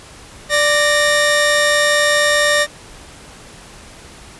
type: tone pair together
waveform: sawtooth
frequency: 588 / 1844.3 Hz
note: D5 / A#6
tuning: +2 / -19 cents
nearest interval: octave + minor sixth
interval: 1979 cents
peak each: -11 dBFS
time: 0.49-2.67 s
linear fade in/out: 50 ms
effects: pink hiss -39 dBFS RMS until 4.39 s + resampled to 24000 Hz